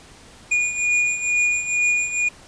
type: beating tone pair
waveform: square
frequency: 2441 / 2443.2 Hz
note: D#7 / D#7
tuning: -34 / -32 cents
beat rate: 2.2 Hz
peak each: -25 / -20 dBFS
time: 0.51-2.29 s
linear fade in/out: 10 ms
effects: pink hiss -46 dBFS RMS until 2.47 s + resampled to 22050 Hz